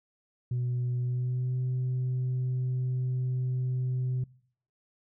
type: tone with pitch glide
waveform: sine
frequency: 123.47 to 127.31 Hz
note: B2 to C3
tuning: 0 to -47 cents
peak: -25 dBFS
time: 0.51-4.24 s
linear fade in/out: 5 ms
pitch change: +53 cents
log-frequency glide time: 0.99-1.58 s
effects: noise-tail reverb RT60 0.6 s tail -24 dB re dry + tanh soft clip ceiling -25 dBFS